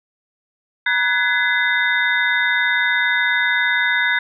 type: tone cluster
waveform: sine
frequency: 957 / 1494 / 1681 / 2029 / 3665 Hz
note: A#5 / F#6 / G#6 / B6 / A#7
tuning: +45 / +16 / +20 / +46 / -30 cents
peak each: -27 / -20 / -20 / -20 / -26 dBFS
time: 0.86-4.19 s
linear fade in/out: 5 ms
effects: none